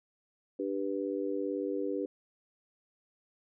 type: harmonic tone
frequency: 98 Hz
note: G2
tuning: in tune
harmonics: 3 / 4 / 5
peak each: -35 / -35 / -36 dBFS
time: 0.59-2.06 s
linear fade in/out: 5 ms
effects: none

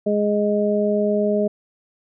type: harmonic tone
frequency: 207.7 Hz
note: G#3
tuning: in tune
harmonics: 1 / 2 / 3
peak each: -21 / -21 / -21 dBFS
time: 0.06-1.48 s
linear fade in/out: 10 ms
effects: none

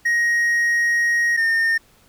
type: tone pair in turn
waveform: triangle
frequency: 1880 / 1823.3 Hz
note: A#6 / A#6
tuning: +14 / -39 cents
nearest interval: minor second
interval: 53 cents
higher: first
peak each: -14 dBFS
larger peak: neither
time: 0.05-1.37 / 1.37-1.78 s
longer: first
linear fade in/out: 10 ms
effects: pink hiss -55 dBFS RMS until 2.08 s

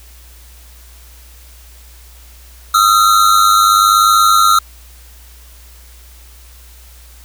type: tone pair together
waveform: square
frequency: 1253.1 / 1354 Hz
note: D#6 / E6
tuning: +12 / +46 cents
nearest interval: minor second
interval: 134 cents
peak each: -11 dBFS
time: 2.74-4.59 s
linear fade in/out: 5 ms
effects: added 60 Hz sine -38 dBFS peak until 7.24 s + white hiss -44 dBFS RMS until 7.24 s

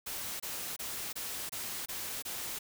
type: noise bursts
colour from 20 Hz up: white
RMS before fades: -39 dBFS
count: 7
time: 0.06-2.59 s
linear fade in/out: 10 ms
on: 340 ms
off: 25 ms
effects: none

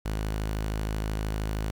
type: tone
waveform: sawtooth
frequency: 53 Hz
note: G#1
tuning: 36 cents sharp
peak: -24 dBFS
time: 0.05-1.71 s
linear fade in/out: 10 ms
effects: 9-bit

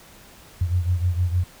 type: beating tone pair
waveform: sine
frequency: 87.7 / 94.2 Hz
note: F2 / F#2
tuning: +8 / +32 cents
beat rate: 6.5 Hz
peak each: -20 / -25 dBFS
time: 0.61-1.44 s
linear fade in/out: 5 ms
effects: pink hiss -48 dBFS RMS until 1.6 s

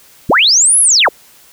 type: linear two-way sweep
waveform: sine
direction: up then down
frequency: 38.89 to 11175 to 240.1 Hz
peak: -6 dBFS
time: 0.29-1.09 s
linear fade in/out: 10 ms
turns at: 0.8 s
effects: white hiss -44 dBFS RMS until 1.52 s

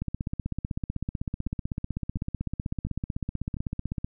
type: two click trains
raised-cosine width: 5 ms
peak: -22 / -17 dBFS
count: 4 / 65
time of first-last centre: 1.47-3.568 / 0.02-4.045 s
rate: 1.43 / 15.9 Hz
effects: none

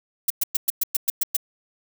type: noise bursts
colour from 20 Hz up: violet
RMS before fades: -20 dBFS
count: 9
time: 0.28-1.367 s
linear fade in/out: 5 ms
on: 23 ms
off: 110 ms
effects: none

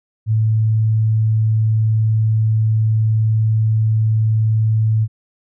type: tone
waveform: sine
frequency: 109.9 Hz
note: A2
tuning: 2 cents flat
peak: -12 dBFS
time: 0.26-5.08 s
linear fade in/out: 50 ms
effects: none

